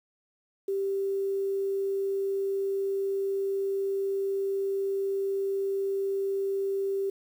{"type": "tone", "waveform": "sine", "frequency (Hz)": 392, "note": "G4", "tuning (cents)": 0, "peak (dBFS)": -26, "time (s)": [0.68, 7.1], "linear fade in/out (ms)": 5, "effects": ["9-bit"]}